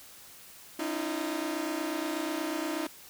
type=tone cluster; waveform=sawtooth; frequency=276.9 / 310.2 / 338.5 Hz; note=C#4 / D#4 / E4; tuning=-2 / -5 / +46 cents; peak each=-36 / -29 / -32 dBFS; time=0.79-2.87 s; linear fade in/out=5 ms; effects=white hiss -51 dBFS RMS until 3.09 s